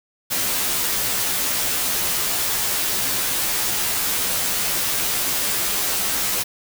white noise with comb filter, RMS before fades -22 dBFS, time 0.3-6.44 s, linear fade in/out 20 ms, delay 13 ms, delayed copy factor -0.8, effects none

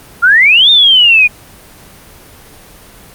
sine exponential two-way sweep, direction up then down, 1358 to 3687 to 2416 Hz, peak -3 dBFS, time 0.22-1.28 s, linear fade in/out 20 ms, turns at 0.7 s, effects pink hiss -37 dBFS RMS until 3.14 s + Opus 24 kbps

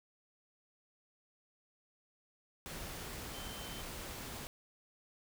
sine tone in noise, 3091 Hz, G7, 25 cents flat, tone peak -51 dBFS, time 3.34-3.81 s, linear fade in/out 0 ms, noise pink, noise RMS -45 dBFS, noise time 2.66-4.47 s, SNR -9 dB, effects none

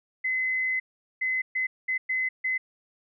sine tone bursts at uneven times, 2038 Hz, C7, 46 cents flat, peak -24 dBFS, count 6, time 0.24-0.8 / 1.21-1.42 / 1.55-1.67 / 1.88-1.98 / 2.09-2.29 / 2.44-2.58 s, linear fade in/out 10 ms, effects none

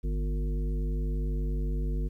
harmonic tone with a mistuned harmonic, 50.2 Hz, G1, 42 cents sharp, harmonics 1 / 3 / 5 / 7 / 9, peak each -27 / -37 / -41 / -44 / -46 dBFS, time 0.03-2.09 s, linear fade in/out 20 ms, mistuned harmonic 5, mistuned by -62 cents, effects 11-bit

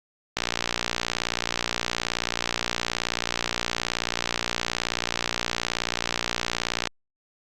click train, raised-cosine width 0.2 ms, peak -6 dBFS, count 384, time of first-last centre 0.37-6.873 s, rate 58.9 Hz, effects Opus 48 kbps

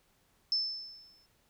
sine tone with exponential decay, 5274 Hz, E8, in tune, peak -25 dBFS, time 0.52-1.26 s, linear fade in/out 1 ms, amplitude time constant 160 ms, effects pink hiss -70 dBFS RMS until 1.49 s

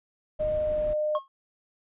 brown noise, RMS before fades -38 dBFS, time 0.39-0.94 s, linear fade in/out 10 ms
sine tone with pitch glide, 613 to 607 Hz, D#5 to D#5, -26 to -43 cents, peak -24 dBFS, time 0.39-1.19 s, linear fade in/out 20 ms, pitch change -17 cents, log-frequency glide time 0.57-0.84 s
triangle tone with exponential decay, 1084 Hz, C#6, 39 cents flat, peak -22 dBFS, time 1.15-1.28 s, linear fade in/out 1 ms, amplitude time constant 28 ms
effects resampled to 8000 Hz

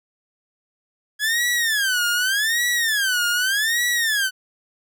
sawtooth tone with vibrato, 1661.2 Hz, G#6, in tune, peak -15 dBFS, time 1.19-4.31 s, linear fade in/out 50 ms, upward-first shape sine, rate 0.84 Hz, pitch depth 270 cents each way, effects none

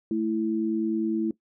sine tone pair together, 220 / 329.6 Hz, A3 / E4, 0 / 0 cents, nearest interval perfect fifth, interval 700 cents, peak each -27 / -25 dBFS, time 0.11-1.31 s, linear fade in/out 2 ms, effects noise-tail reverb RT60 0.1 s tail -18 dB re dry

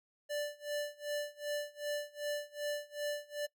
square tone with tremolo, 587.3 Hz, D5, in tune, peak -34 dBFS, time 0.29-3.47 s, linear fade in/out 20 ms, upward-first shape sine, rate 2.6 Hz, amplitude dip 95%, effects noise-tail reverb RT60 0.1 s tail -19 dB re dry

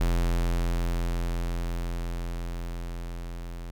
square tone with level ramp, 42.83 Hz, F1, 33 cents flat, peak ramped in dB -22 to -36 dBFS, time 0-3.71 s, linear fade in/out 10 ms, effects none

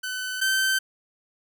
sawtooth tone pair in turn, 1511 / 1545.4 Hz, F#6 / G6, +36 / -25 cents, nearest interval unison, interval 39 cents, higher second, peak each -25 / -17 dBFS, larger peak second, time 0.03-0.41 / 0.41-0.79 s, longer neither, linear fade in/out 10 ms, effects none

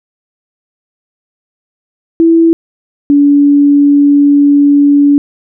sine tone pair in turn, 330.5 / 286.3 Hz, E4 / D4, +5 / -44 cents, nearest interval major second, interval 249 cents, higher first, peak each -3 dBFS, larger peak neither, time 2.2-2.53 / 3.1-5.18 s, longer second, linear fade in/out 0 ms, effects none

